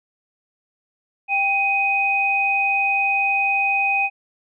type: tone pair together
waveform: sine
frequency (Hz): 788.7 / 2504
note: G5 / D#7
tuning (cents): +10 / +10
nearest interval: octave + minor sixth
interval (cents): 2000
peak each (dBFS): -22 / -18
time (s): 1.28-4.1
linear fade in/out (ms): 50
effects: none